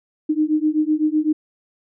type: beating tone pair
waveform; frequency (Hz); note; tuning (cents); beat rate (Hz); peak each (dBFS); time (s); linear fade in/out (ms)
sine; 303.5 / 311.4; D#4 / D#4; -43 / +2; 7.9; -19 / -19; 0.29-1.33; 10
effects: none